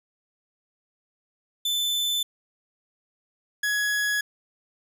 40% pulse tone pair in turn, 3520 / 1677.1 Hz, A7 / G#6, 0 / +16 cents, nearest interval octave + minor second, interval 1284 cents, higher first, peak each -22 dBFS, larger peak neither, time 1.65-2.23 / 3.63-4.21 s, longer neither, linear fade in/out 5 ms, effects none

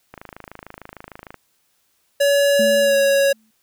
click train, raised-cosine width 0.5 ms, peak -21 dBFS, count 33, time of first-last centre 0.14-1.343 s, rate 26.6 Hz
square tone with pitch glide, 566 to 554.7 Hz, C#5 to C#5, +36 to +1 cents, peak -14 dBFS, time 2.2-3.33 s, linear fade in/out 10 ms, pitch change -35 cents, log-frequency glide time 2.8-2.95 s
sine tone with exponential decay, 220 Hz, A3, in tune, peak -20 dBFS, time 2.59-3.51 s, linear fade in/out 5 ms, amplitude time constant 200 ms
effects white hiss -65 dBFS RMS until 3.62 s

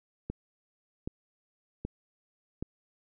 click train, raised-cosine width 3 ms, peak -21 dBFS, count 4, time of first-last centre 0.3-2.626 s, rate 1.29 Hz, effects none

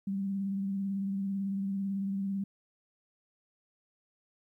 sine tone with vibrato, 196 Hz, G3, in tune, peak -30 dBFS, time 0.07-2.44 s, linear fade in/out 5 ms, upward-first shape triangle, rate 18 Hz, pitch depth 36 cents each way, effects 12-bit

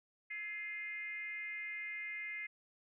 sine tone with frequency modulation, 2093 Hz, C7, in tune, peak -40 dBFS, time 0.3-2.47 s, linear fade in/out 10 ms, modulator 389 Hz, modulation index 0.63, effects none

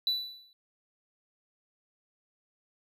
triangle tone with exponential decay, 3968 Hz, B7, 7 cents sharp, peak -21 dBFS, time 0.07-0.53 s, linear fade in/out 1 ms, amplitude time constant 100 ms, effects tanh soft clip ceiling -19 dBFS

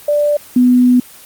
sine tone pair in turn, 588 / 248.5 Hz, D5 / B3, +2 / +11 cents, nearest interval octave + minor third, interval 1491 cents, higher first, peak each -10 / -6 dBFS, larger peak second, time 0.08-0.37 / 0.56-1 s, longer second, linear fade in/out 5 ms, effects white hiss -38 dBFS RMS until 1.25 s + Opus 24 kbps

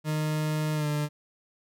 40% pulse tone with pitch glide, 153.8 to 148.82 Hz, D#3 to D3, -20 to +23 cents, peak -25 dBFS, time 0.04-1.09 s, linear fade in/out 50 ms, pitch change -57 cents, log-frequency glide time 0.74-0.87 s, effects none

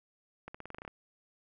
accelerating click train, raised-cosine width 0.5 ms, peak -28 dBFS, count 10, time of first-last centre 0.48-0.878 s, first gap 65 ms, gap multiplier 0.9, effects none

